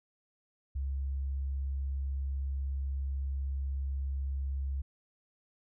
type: tone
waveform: sine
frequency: 68.1 Hz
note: C#2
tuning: 30 cents flat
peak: -31 dBFS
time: 0.75-4.82 s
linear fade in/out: 10 ms
effects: none